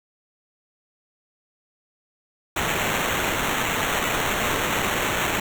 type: noise with sample-and-hold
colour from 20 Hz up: violet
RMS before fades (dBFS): -24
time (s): 2.56-5.4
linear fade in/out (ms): 5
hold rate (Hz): 4900
effects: none